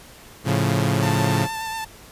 sawtooth chord, A augmented, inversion none, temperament equal, 110 / 138.59 / 174.61 Hz, A2 / C#3 / E#3, 0 / 0 / 0 cents, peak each -18 / -18 / -21 dBFS, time 0.44-1.48 s, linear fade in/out 50 ms
sawtooth tone with vibrato, 889 Hz, A5, 18 cents sharp, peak -23 dBFS, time 1.02-1.85 s, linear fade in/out 10 ms, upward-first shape triangle, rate 8.5 Hz, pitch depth 26 cents each way
effects pink hiss -45 dBFS RMS until 2.11 s + resampled to 32000 Hz

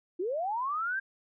sine linear sweep, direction up, 329.6 to 1616 Hz, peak -29 dBFS, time 0.19-1 s, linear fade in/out 10 ms, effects none

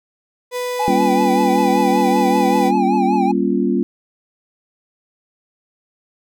35% pulse tone, 495.1 Hz, B4, 4 cents sharp, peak -19 dBFS, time 0.51-2.72 s, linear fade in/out 50 ms
triangle tone with vibrato, 813 Hz, G#5, 37 cents flat, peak -15 dBFS, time 0.79-3.32 s, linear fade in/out 10 ms, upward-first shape triangle, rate 5.2 Hz, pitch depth 110 cents each way
sine chord, G half-diminished seventh, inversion none, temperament equal with one note detuned, 196 / 237.2 / 277.2 / 349.2 Hz, G3 / Bb3 / Db4 / F4, 0 / +30 / 0 / 0 cents, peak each -20 dBFS, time 0.88-3.83 s, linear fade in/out 0 ms
effects none

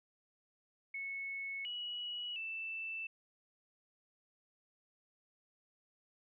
sine tone with pitch steps, 2201 / 2924 / 2655 Hz, C#7 / F#7 / E7, -13 / -21 / +12 cents, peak -39 dBFS, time 0.94-3.07 s, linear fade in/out 5 ms, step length 710 ms, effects none

